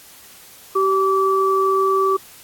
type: tone pair together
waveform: sine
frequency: 385.8 / 1156.1 Hz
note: G4 / D6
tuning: -28 / -28 cents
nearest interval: octave + perfect fifth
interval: 1900 cents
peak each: -17 dBFS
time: 0.75-2.17 s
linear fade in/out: 10 ms
effects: white hiss -44 dBFS RMS until 2.43 s + AAC 64 kbps